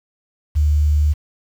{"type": "tone with quantisation", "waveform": "sine", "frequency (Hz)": 74.6, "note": "D2", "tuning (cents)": 28, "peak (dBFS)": -12, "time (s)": [0.55, 1.14], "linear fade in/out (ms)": 20, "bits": 7, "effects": []}